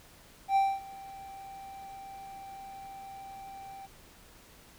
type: tone with ADSR envelope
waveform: triangle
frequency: 782 Hz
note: G5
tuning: 4 cents flat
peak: -19 dBFS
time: 0.48-3.87 s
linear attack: 79 ms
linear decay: 240 ms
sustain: -22 dB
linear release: 20 ms
effects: pink hiss -56 dBFS RMS until 4.78 s